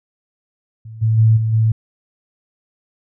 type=tone with level steps; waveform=sine; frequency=111.1 Hz; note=A2; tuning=17 cents sharp; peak=-31 / -12 / -8 / -15 / -11 dBFS; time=0.85-1.72 s; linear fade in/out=5 ms; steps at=1.01 / 1.17 / 1.36 / 1.52 s; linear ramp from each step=20 ms; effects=none